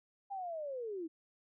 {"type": "linear sweep", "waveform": "sine", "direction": "down", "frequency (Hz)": [810, 309.4], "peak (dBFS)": -38, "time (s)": [0.3, 1.08], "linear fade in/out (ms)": 20, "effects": []}